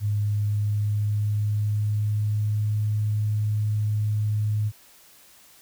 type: tone with pitch glide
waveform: sine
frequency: 103.83 to 106.01 Hz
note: G#2 to G#2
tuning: 0 to +36 cents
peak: -21 dBFS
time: 0-4.72 s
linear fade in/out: 50 ms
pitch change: +36 cents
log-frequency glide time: 0.27-2.88 s
effects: white hiss -53 dBFS RMS until 5.61 s

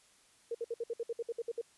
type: tone bursts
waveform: sine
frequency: 465.5 Hz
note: A#4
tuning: 2 cents flat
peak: -33 dBFS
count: 12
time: 0.51-1.614 s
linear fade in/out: 5 ms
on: 37 ms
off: 60 ms
effects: white hiss -65 dBFS RMS until 1.77 s + resampled to 24000 Hz

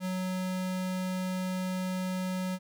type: tone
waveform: square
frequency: 185 Hz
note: F#3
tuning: in tune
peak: -31 dBFS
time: 0-2.59 s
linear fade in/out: 50 ms
effects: none

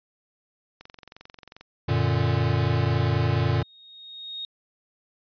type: click train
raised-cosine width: 0.2 ms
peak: -26 dBFS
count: 19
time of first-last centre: 0.81-1.61 s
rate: 22.5 Hz
type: chord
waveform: square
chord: Gb augmented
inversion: none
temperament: equal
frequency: 92.5 / 116.54 / 146.83 Hz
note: Gb2 / Bb2 / D3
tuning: 0 / 0 / 0 cents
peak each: -27 / -24 / -27 dBFS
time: 1.88-3.63 s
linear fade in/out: 10 ms
type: tone with exponential growth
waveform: sine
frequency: 3729 Hz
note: A#7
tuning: in tune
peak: -30 dBFS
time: 3.02-4.45 s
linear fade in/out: 1 ms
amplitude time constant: 310 ms
effects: resampled to 11025 Hz

